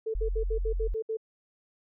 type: tone bursts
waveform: sine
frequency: 442.6 Hz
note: A4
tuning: 10 cents sharp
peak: -28 dBFS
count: 8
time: 0.06-1.171 s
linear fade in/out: 10 ms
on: 82 ms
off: 65 ms
type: tone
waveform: sine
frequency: 43.65 Hz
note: F1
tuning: in tune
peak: -27 dBFS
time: 0.15-0.94 s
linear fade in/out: 0 ms
effects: none